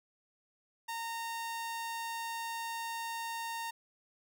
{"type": "tone", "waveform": "sawtooth", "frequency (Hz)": 920, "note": "A#5", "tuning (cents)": -23, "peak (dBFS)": -33, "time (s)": [0.88, 3.71], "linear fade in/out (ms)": 10, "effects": []}